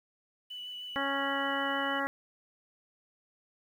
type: tone with vibrato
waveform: sine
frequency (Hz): 2970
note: F#7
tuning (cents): +6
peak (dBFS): -39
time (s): 0.5-2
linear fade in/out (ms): 10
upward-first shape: triangle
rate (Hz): 6.5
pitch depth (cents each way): 12
type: harmonic tone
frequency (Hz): 276.6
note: C#4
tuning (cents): -4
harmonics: 1 / 2 / 3 / 4 / 5 / 6 / 7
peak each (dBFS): -37 / -37 / -37 / -37 / -37 / -37 / -37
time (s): 0.96-2.07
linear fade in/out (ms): 0
effects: 10-bit